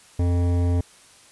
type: tone with hard clipping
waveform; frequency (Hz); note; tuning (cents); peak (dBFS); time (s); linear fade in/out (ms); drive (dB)
sine; 87.7; F2; +8; -20; 0.19-0.81; 5; 14
effects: white hiss -51 dBFS RMS until 1.31 s + resampled to 24000 Hz